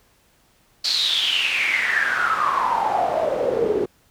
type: noise with band-pass filter sweep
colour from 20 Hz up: pink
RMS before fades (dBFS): -21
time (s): 0.84-3.86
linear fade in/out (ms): 10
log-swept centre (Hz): 4500 to 370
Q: 10
effects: pink hiss -59 dBFS RMS until 4.1 s